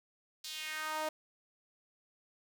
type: tone with high-pass filter sweep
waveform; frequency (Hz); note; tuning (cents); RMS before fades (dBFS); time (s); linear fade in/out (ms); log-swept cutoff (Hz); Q
sawtooth; 310.6; D#4; -3; -39; 0.44-1.09; 5; 4400 to 630; 2.2
effects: none